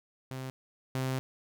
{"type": "tone pair in turn", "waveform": "sawtooth", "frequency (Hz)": [130.81, 130.81], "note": ["C3", "C3"], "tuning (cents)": [0, 0], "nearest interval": "unison", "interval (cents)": 0, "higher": "neither", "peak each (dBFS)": [-33, -26], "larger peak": "second", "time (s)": [[0.31, 0.5], [0.95, 1.19]], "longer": "second", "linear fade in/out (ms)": 0, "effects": []}